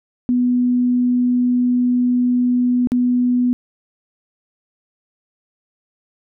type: tone with dropouts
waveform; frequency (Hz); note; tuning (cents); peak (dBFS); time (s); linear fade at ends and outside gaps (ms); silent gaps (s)
sine; 246.9; B3; 0; -13; 0.29-3.53; 0; 2.872-2.919
effects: none